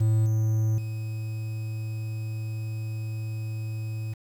triangle tone with level steps, 109.8 Hz, A2, 3 cents flat, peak -17 / -19 / -27 dBFS, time 0-4.14 s, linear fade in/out 10 ms, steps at 0.26 / 0.78 s, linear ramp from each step 2 ms, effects 8-bit

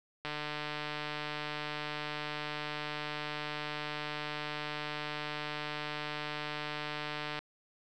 click train, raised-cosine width 0.3 ms, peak -21 dBFS, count 1072, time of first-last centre 0.25-7.39 s, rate 150 Hz, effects none

